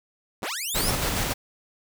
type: linear sweep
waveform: 10% pulse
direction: up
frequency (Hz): 41.95 to 5580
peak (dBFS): -20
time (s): 0.42-0.91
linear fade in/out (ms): 10
type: noise with tremolo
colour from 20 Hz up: pink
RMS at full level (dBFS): -25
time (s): 0.74-1.34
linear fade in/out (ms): 20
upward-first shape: square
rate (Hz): 7.1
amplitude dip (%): 25
effects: none